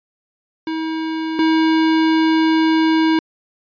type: tone pair in turn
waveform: square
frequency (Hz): 320 / 320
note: D#4 / D#4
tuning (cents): +49 / +49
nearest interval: unison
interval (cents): 0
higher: neither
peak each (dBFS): -21 / -13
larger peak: second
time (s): 0.67-1.39 / 1.39-3.19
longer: second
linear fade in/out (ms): 2
effects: resampled to 11025 Hz